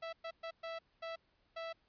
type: tone bursts at uneven times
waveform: sawtooth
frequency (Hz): 659.3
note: E5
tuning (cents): 0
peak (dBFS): -37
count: 6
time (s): 0.02-0.13 / 0.24-0.31 / 0.43-0.51 / 0.63-0.79 / 1.02-1.16 / 1.56-1.73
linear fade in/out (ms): 10
effects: pink hiss -75 dBFS RMS until 1.88 s + resampled to 11025 Hz